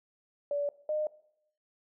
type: tone pair in turn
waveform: sine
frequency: 576 / 610.3 Hz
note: D5 / D#5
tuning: -34 / -34 cents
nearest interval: minor second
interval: 100 cents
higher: second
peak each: -28 dBFS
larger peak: neither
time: 0.51-0.69 / 0.89-1.07 s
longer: neither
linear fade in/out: 2 ms
effects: noise-tail reverb RT60 0.7 s tail -19 dB re dry